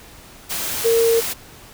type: tone in noise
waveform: sine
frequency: 458.9 Hz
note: A#4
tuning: 27 cents flat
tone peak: -13 dBFS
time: 0.84-1.21 s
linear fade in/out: 20 ms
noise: white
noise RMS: -25 dBFS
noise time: 0.49-1.34 s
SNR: +9 dB
effects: pink hiss -43 dBFS RMS until 1.73 s